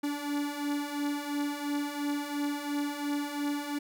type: beating tone pair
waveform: 45% pulse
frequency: 287.6 / 290.5 Hz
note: D4 / D4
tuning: -36 / -19 cents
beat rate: 2.9 Hz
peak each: -36 / -32 dBFS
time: 0.03-3.79 s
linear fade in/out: 10 ms
effects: none